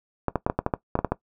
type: clicks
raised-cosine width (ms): 1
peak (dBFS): -8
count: 11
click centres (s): 0.283 / 0.357 / 0.465 / 0.499 / 0.59 / 0.664 / 0.738 / 0.954 / 0.99 / 1.047 / 1.12
effects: noise-tail reverb RT60 0.1 s tail -18 dB re dry